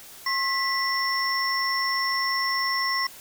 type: tone cluster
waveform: sine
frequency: 1073 / 1973 / 5430 Hz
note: C6 / B6 / F8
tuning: +43 / -2 / -50 cents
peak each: -27 dBFS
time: 0.26-3.07 s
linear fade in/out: 5 ms
effects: white hiss -45 dBFS RMS until 3.2 s